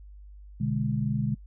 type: chord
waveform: sine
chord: G# diminished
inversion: first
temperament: equal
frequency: 123.47 / 146.83 / 207.7 Hz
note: B2 / D3 / G#3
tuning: 0 / 0 / 0 cents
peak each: -29 dBFS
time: 0.6-1.35 s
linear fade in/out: 10 ms
effects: noise-tail reverb RT60 0.1 s tail -26 dB re dry + added 50 Hz sine -44 dBFS peak until 1.46 s